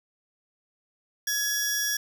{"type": "tone pair together", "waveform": "sawtooth", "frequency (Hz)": [1681, 5654], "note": ["G#6", "F8"], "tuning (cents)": [20, 20], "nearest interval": "octave + major sixth", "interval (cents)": 2100, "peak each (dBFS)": -25, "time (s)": [1.27, 1.97], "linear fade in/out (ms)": 5, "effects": []}